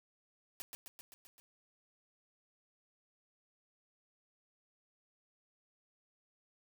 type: noise with echo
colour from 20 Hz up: white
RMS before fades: -44 dBFS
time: 0.6-0.62 s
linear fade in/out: 0 ms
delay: 130 ms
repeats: 6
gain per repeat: -3 dB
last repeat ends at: 1.4 s
effects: none